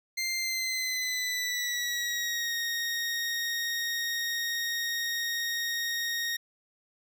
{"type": "tone with pitch glide", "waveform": "20% pulse", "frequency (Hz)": [2093, 1864.7], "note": ["C7", "A#6"], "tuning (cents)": [0, 0], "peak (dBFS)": -24, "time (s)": [0.17, 6.37], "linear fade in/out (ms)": 10, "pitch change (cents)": -200, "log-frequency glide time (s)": [0.37, 2.55], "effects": []}